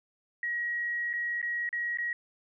sine tone with dropouts, 1902 Hz, A#6, 34 cents sharp, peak -29 dBFS, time 0.43-2.13 s, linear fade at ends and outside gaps 2 ms, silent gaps 1.131-1.136 / 1.416-1.427 / 1.691-1.728 / 1.973-1.985 s, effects none

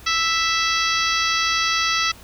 harmonic tone, 659.3 Hz, E5, in tune, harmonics 2 / 3 / 4 / 5 / 6 / 7 / 8 / 9, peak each -23 / -25 / -26 / -27 / -28 / -28 / -29 / -30 dBFS, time 0.06-2.12 s, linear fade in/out 10 ms, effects added 60 Hz sine -45 dBFS peak until 2.23 s + pink hiss -45 dBFS RMS until 2.23 s

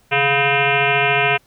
sine tone with frequency modulation, 1555 Hz, G6, 14 cents flat, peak -13 dBFS, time 0.11-1.38 s, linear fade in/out 20 ms, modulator 284 Hz, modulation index 4.4, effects pink hiss -57 dBFS RMS until 1.46 s

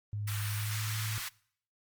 sine tone with pitch glide, 104 to 108.73 Hz, G#2 to A2, +3 to -20 cents, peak -33 dBFS, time 0.13-1.18 s, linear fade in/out 0 ms, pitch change +77 cents, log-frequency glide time 0.43-0.99 s
pink high-pass noise, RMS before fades -39 dBFS, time 0.27-1.29 s, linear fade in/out 10 ms, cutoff 1200 Hz, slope 24 dB/octave
effects noise-tail reverb RT60 0.6 s tail -23 dB re dry + Opus 32 kbps

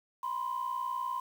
sine tone pair together, 980 / 1040 Hz, B5 / C6, -14 / -11 cents, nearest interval minor second, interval 103 cents, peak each -35 / -33 dBFS, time 0.23-1.2 s, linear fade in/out 5 ms, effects tanh soft clip ceiling -26 dBFS + 9-bit

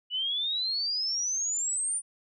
sine exponential sweep, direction up, 2928 to 9397 Hz, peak -27 dBFS, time 0.1-2.02 s, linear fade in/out 50 ms, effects none

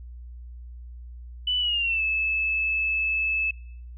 sine tone with pitch glide, 2982 to 2611 Hz, F#7 to E7, +13 to -17 cents, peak -22 dBFS, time 1.47-3.51 s, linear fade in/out 5 ms, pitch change -230 cents, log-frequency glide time 1.59-2.02 s, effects noise-tail reverb RT60 0.7 s tail -24 dB re dry + added 60 Hz sine -38 dBFS peak until 3.97 s

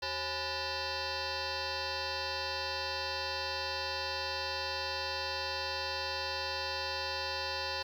sine tone with frequency modulation, 1760 Hz, A6, in tune, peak -33 dBFS, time 0.02-7.83 s, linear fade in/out 10 ms, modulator 460 Hz, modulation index 7, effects 10-bit

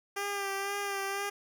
10% pulse tone with vibrato, 398.1 Hz, G4, 27 cents sharp, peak -24 dBFS, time 0.16-1.3 s, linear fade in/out 10 ms, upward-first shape sine, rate 2 Hz, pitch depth 29 cents each way, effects none

